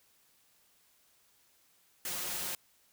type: noise with comb filter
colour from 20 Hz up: white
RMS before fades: -37 dBFS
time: 2.05-2.55 s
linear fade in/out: 2 ms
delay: 5.6 ms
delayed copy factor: +0.85
effects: white hiss -68 dBFS RMS until 2.92 s